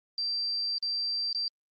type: tone with dropouts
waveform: sine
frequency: 4699 Hz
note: D8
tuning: in tune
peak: -28 dBFS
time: 0.18-1.48 s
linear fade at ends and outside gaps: 1 ms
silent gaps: 0.782-0.826 / 1.329-1.348 s
effects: Opus 24 kbps